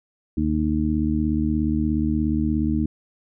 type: harmonic tone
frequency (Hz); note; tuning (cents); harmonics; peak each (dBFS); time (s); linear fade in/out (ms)
76.9; D#2; -20; 1 / 2 / 3 / 4; -25 / -28 / -23 / -24; 0.37-2.86; 5
effects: none